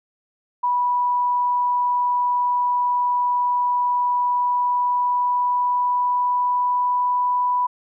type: tone with pitch glide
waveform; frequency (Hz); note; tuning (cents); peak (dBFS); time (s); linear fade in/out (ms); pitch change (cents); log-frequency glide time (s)
sine; 981 to 988.4; B5 to B5; -12 to +1; -17; 0.63-7.67; 10; +13; 4.22-7.4
effects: none